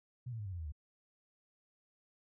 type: tone with pitch steps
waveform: sine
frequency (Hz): 123.9 / 113.62 / 104.19 / 95.54 / 87.61 / 80.34 / 73.67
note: B2 / A#2 / G#2 / G2 / F2 / E2 / D2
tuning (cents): +6 / -44 / +6 / -44 / +6 / -44 / +6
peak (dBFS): -39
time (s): 0.26-0.722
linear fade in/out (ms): 10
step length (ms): 66
effects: none